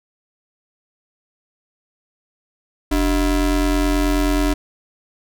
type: ring-modulated tone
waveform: square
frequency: 168.7 Hz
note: E3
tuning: 40 cents sharp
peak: -13 dBFS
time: 2.91-4.54 s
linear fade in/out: 10 ms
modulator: 124 Hz
effects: none